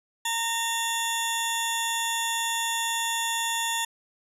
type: tone pair together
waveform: 20% pulse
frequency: 918 / 3466 Hz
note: A#5 / A7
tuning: -27 / -27 cents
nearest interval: octave + major seventh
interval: 2300 cents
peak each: -23 dBFS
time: 0.25-3.85 s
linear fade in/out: 5 ms
effects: resampled to 32000 Hz